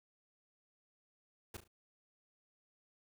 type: noise with echo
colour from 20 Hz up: pink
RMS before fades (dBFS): -45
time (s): 1.54-1.57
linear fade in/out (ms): 5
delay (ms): 36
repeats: 3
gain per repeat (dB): -9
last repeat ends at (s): 1.678
effects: none